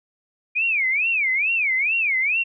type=tone with vibrato; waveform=sine; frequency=2366 Hz; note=D7; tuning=12 cents sharp; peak=-18 dBFS; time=0.55-2.44 s; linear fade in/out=20 ms; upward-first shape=sine; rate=2.3 Hz; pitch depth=260 cents each way; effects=none